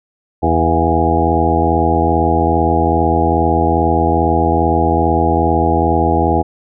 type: harmonic tone with a mistuned harmonic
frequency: 82.41 Hz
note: E2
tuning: in tune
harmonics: 1 / 2 / 3 / 4 / 5 / 6 / 8 / 9 / 10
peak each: -17 / -22 / -21 / -18 / -21 / -21 / -22 / -20 / -17 dBFS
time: 0.42-6.43 s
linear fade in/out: 20 ms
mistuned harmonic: 9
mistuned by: -31 cents
effects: none